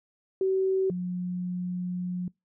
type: tone pair in turn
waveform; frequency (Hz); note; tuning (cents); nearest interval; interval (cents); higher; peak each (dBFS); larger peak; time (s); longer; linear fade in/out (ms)
sine; 380.8 / 179.71; F#4 / F3; +50 / +50; octave + minor second; 1300; first; -22 / -28; first; 0.41-0.9 / 0.9-2.28; second; 2
effects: noise-tail reverb RT60 0.2 s tail -25 dB re dry